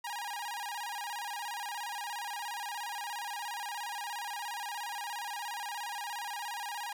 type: tone with vibrato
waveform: sawtooth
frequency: 880 Hz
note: A5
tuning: in tune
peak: -33 dBFS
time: 0.04-6.93 s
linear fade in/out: 5 ms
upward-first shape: square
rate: 17 Hz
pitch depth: 130 cents each way
effects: none